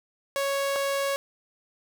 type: tone pair in turn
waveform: sawtooth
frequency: 554.4 / 554.4 Hz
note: C#5 / C#5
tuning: 0 / 0 cents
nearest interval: unison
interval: 0 cents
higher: neither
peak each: -21 dBFS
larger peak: neither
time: 0.36-0.76 / 0.76-1.16 s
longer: neither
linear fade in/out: 0 ms
effects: none